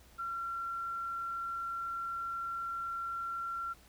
sine tone, 1366 Hz, F6, 39 cents flat, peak -35 dBFS, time 0.18-3.74 s, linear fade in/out 20 ms, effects added 60 Hz sine -62 dBFS peak until 3.88 s + pink hiss -61 dBFS RMS until 3.88 s

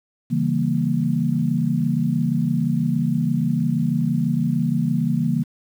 sine chord, C# diminished seventh, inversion none, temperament equal, 138.59 / 164.81 / 196 / 233.1 Hz, C#3 / E3 / G3 / Bb3, 0 / 0 / 0 / 0 cents, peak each -24 / -22 / -27 / -22 dBFS, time 0.3-5.44 s, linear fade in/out 20 ms, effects 8-bit

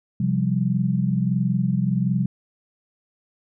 sine chord, C suspended fourth, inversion none, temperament equal, 130.81 / 174.61 / 196 Hz, C3 / F3 / G3, 0 / 0 / 0 cents, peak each -23 dBFS, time 0.2-2.26 s, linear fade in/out 5 ms, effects none

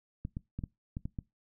clicks, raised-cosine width 5 ms, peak -24 dBFS, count 7, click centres 0.251 / 0.369 / 0.59 / 0.638 / 0.969 / 1.055 / 1.188 s, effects noise-tail reverb RT60 0.2 s tail -22 dB re dry

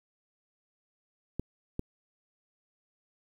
clicks, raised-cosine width 3 ms, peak -19 dBFS, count 2, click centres 1.396 / 1.794 s, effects 9-bit

